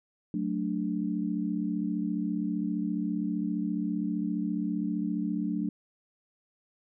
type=chord; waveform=sine; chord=D major; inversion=first; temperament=equal; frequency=185 / 220 / 293.7 Hz; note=F#3 / A3 / D4; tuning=0 / 0 / 0 cents; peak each=-32 / -32 / -32 dBFS; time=0.34-5.69 s; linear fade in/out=2 ms; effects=none